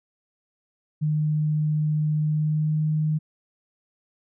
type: tone with pitch glide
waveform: sine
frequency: 152.5 to 154.27 Hz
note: D#3 to D#3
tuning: -34 to -14 cents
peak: -20 dBFS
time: 1.01-3.19 s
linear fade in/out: 20 ms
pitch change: +20 cents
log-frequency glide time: 2.21-2.81 s
effects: none